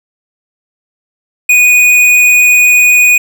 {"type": "tone with tanh clipping", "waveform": "sine", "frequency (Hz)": 2473, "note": "D#7", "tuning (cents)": -11, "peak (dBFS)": -5, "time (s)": [1.49, 3.18], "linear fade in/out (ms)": 5, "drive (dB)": 15, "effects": []}